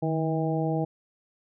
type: harmonic tone with a mistuned harmonic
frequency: 160.7 Hz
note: E3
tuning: 44 cents flat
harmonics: 1 / 2 / 3 / 4 / 5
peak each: -27 / -30 / -32 / -33 / -34 dBFS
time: 0.02-0.85 s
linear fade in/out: 10 ms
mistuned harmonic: 1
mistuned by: -55 cents
effects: none